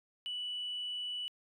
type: tone with frequency modulation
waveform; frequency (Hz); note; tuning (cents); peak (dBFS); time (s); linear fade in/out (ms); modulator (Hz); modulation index
sine; 2960; F#7; 0; -35; 0.26-1.28; 0; 45.7; 0.26
effects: tanh soft clip ceiling -32 dBFS